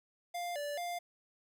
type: tone with vibrato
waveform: square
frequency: 638 Hz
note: D#5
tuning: 43 cents sharp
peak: -37 dBFS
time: 0.34-0.99 s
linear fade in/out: 10 ms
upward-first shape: square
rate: 2.3 Hz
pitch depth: 160 cents each way
effects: 12-bit